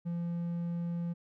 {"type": "tone", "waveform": "triangle", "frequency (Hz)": 171.3, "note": "F3", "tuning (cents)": -33, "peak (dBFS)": -30, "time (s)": [0.05, 1.14], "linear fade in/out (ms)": 20, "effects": []}